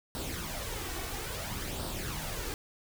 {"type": "noise with flanger", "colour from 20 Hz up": "pink", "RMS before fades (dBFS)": -37, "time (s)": [0.15, 2.54], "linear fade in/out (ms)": 0, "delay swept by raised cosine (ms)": [0.22, 2.72], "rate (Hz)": 0.59, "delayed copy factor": 0.55, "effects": []}